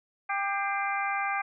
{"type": "harmonic tone with a mistuned harmonic", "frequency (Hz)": 396.9, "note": "G4", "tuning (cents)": 22, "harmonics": [2, 3, 4, 5, 6], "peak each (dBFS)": [-31, -33, -34, -35, -36], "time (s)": [0.29, 1.42], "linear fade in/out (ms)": 10, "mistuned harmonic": 5, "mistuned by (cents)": 73, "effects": []}